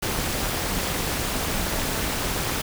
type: noise with amplitude modulation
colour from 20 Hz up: pink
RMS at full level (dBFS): -23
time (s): 0.02-2.62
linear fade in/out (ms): 10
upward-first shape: sine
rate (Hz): 227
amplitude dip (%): 70
effects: none